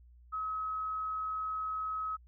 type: tone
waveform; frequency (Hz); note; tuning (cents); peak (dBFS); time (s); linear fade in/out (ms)
sine; 1279; D#6; +47; -33; 0.32-2.17; 20
effects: added 60 Hz sine -55 dBFS peak until 2.27 s